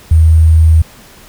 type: tone with sample-and-hold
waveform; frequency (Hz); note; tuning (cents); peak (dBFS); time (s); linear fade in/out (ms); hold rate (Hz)
sine; 80.2; E2; -47; -3; 0.11-0.82; 5; 8820
effects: pink hiss -39 dBFS RMS until 1.28 s